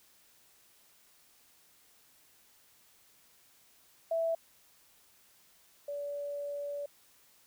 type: tone pair in turn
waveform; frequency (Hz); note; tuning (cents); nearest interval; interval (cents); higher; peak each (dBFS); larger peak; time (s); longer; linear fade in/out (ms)
sine; 659.3 / 574.7; E5 / D5; 0 / -38; major second; 238; first; -28 / -35; first; 4.11-4.35 / 5.88-6.86; second; 5
effects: white hiss -64 dBFS RMS until 7.46 s